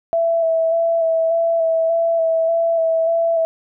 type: tone with vibrato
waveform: sine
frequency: 660 Hz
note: E5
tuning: 2 cents sharp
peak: -14 dBFS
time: 0.13-3.45 s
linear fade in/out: 0 ms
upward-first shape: square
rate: 1.7 Hz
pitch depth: 18 cents each way
effects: none